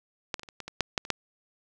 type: clicks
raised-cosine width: 0.2 ms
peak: -12 / -22 / -25 / -28 / -20 / -21 / -7 / -8 / -24 / -6 dBFS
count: 10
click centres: 0.342 / 0.395 / 0.433 / 0.488 / 0.603 / 0.68 / 0.807 / 0.978 / 1.051 / 1.103 s
effects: none